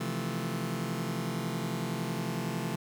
sawtooth chord, F major seventh, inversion second, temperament just, 130.96 / 163.7 / 174.61 / 218.3 Hz, C3 / E3 / F3 / A3, +2 / -12 / 0 / -13 cents, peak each -33 dBFS, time 0-2.76 s, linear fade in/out 10 ms, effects none

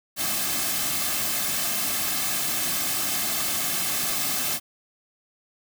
white noise with comb filter, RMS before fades -26 dBFS, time 0.16-4.6 s, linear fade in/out 50 ms, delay 2.1 ms, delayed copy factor -0.65, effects none

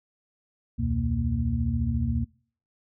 sine tone cluster, 70.2 / 84.6 / 123.1 / 231.7 Hz, C#2 / E2 / B2 / A#3, +22 / +45 / -5 / -10 cents, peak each -29 dBFS, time 0.78-2.25 s, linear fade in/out 20 ms, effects noise-tail reverb RT60 0.5 s tail -25 dB re dry

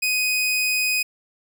sawtooth tone, 2500 Hz, D#7, 8 cents sharp, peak -16 dBFS, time 0.02-1.03 s, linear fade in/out 10 ms, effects none

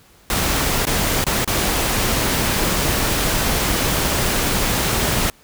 pink noise with dropouts, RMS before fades -19 dBFS, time 0.3-5.3 s, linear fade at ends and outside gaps 1 ms, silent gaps 0.853-0.869 / 1.241-1.266 / 1.446-1.476 s, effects pink hiss -51 dBFS RMS until 5.43 s

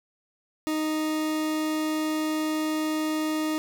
40% pulse tone, 310.5 Hz, D#4, 3 cents flat, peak -24 dBFS, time 0.67-3.58 s, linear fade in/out 0 ms, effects none

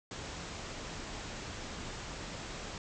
pink low-pass noise, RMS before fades -43 dBFS, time 0.11-2.78 s, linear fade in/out 2 ms, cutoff 7800 Hz, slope 96 dB/octave, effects none

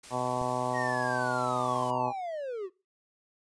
white noise, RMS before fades -47 dBFS, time 0.03-1.91 s, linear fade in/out 10 ms
harmonic tone, 125.2 Hz, B2, 24 cents sharp, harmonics 1 / 2 / 3 / 4 / 5 / 6 / 7 / 8 / 9, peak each -39 / -38 / -40 / -39 / -34 / -36 / -35 / -38 / -38 dBFS, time 0.1-2.13 s, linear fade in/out 50 ms
click, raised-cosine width 5 ms, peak -30 dBFS, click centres 0.415 s
triangle linear sweep, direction down, 1896 to 350 Hz, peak -31 dBFS, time 0.73-2.7 s, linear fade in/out 50 ms
effects noise-tail reverb RT60 0.3 s tail -22 dB re dry + resampled to 22050 Hz

